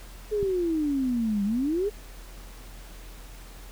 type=exponential two-way sweep; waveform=sine; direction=down then up; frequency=432 to 196.6 to 432 Hz; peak=-23 dBFS; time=0.31-1.9 s; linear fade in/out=20 ms; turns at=1.44 s
type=click; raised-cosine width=5 ms; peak=-21 dBFS; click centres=0.429 s
effects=added 42 Hz sine -42 dBFS peak until 3.71 s + pink hiss -49 dBFS RMS until 3.71 s